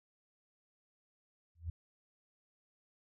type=tone with exponential growth; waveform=sine; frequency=83.1 Hz; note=E2; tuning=15 cents sharp; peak=-33 dBFS; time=1.55-1.7 s; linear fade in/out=5 ms; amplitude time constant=32 ms; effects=none